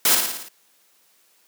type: noise with echo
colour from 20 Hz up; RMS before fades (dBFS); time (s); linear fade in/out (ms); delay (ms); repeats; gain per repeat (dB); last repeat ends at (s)
white; -17; 0.05-0.15; 2; 56; 6; -4; 0.486
effects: white hiss -60 dBFS RMS until 1.47 s + high-pass 200 Hz 12 dB/octave